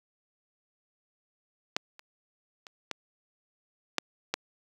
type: clicks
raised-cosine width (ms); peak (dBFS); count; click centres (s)
0.2; -9 / -30 / -28 / -15 / -7 / -10; 6; 1.765 / 1.994 / 2.668 / 2.913 / 3.983 / 4.34
effects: high-pass 200 Hz 12 dB/octave + 8-bit